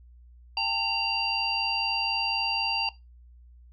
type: tone cluster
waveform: sine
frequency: 794 / 898 / 2768 / 4707 Hz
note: G5 / A5 / F7 / D8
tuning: +22 / +35 / -16 / +3 cents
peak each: -34 / -32 / -28 / -29 dBFS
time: 0.57-2.89 s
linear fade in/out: 2 ms
effects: noise-tail reverb RT60 0.2 s tail -18 dB re dry + added 60 Hz sine -49 dBFS peak until 3.72 s